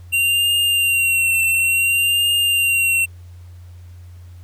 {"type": "tone with vibrato", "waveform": "square", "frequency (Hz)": 2757, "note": "F7", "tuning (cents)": -23, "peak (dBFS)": -15, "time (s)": [0.12, 3.06], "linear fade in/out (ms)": 20, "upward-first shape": "triangle", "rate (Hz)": 0.57, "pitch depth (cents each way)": 42, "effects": ["added 88 Hz sine -36 dBFS peak until 4.43 s", "pink hiss -56 dBFS RMS until 4.43 s"]}